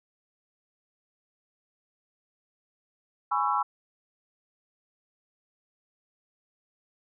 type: chord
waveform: sine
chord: C# minor seventh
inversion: second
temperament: just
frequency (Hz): 831.5 / 997.9 / 1108.7 / 1330.5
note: G#5 / B5 / C#6 / E6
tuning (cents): +2 / +18 / 0 / +16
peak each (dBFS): -29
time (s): 3.31-3.63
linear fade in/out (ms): 10
effects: none